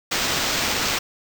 blue noise with sample-and-hold, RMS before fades -23 dBFS, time 0.11-0.99 s, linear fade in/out 10 ms, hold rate 11025 Hz, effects none

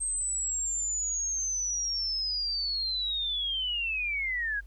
sine linear sweep, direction down, 8372 to 1600 Hz, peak -28 dBFS, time 0-4.61 s, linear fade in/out 20 ms, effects added 50 Hz sine -44 dBFS peak until 4.66 s + pink hiss -67 dBFS RMS until 4.66 s

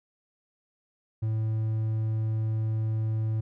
triangle tone, 110 Hz, A2, in tune, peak -23 dBFS, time 1.22-3.41 s, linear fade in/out 10 ms, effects none

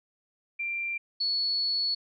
sine tone pair in turn, 2368 / 4404 Hz, D7 / C#8, +14 / -12 cents, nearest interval major seventh, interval 1074 cents, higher second, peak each -29 / -25 dBFS, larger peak second, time 0.59-0.98 / 1.2-1.95 s, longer second, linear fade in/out 10 ms, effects none

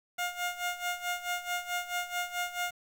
15% pulse tone with tremolo, 710 Hz, F5, 28 cents sharp, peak -23 dBFS, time 0.18-2.71 s, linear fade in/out 10 ms, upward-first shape sine, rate 4.6 Hz, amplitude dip 80%, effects 9-bit

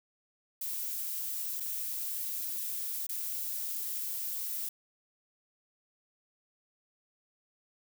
violet noise with dropouts, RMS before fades -36 dBFS, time 0.61-4.69 s, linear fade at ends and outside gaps 5 ms, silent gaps 1.6-1.604 / 3.068-3.091 s, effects none

